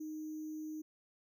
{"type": "tone with sample-and-hold", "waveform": "sine", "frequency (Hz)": 310, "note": "D#4", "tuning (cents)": -6, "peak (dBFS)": -40, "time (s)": [0, 0.82], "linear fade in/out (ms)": 10, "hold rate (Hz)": 6300, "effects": []}